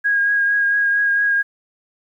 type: tone with vibrato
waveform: sine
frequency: 1637 Hz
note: G#6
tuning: 25 cents flat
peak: -14 dBFS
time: 0.04-1.43 s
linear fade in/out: 20 ms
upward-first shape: triangle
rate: 4.4 Hz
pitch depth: 21 cents each way
effects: 9-bit